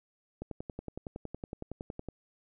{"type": "click train", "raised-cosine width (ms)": 2, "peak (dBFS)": -25, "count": 19, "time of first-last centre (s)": [0.42, 2.087], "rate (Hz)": 10.8, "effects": []}